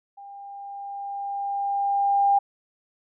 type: tone with level ramp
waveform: sine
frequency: 800 Hz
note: G5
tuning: 35 cents sharp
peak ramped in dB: -40 to -15 dBFS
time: 0.17-2.39 s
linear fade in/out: 10 ms
effects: none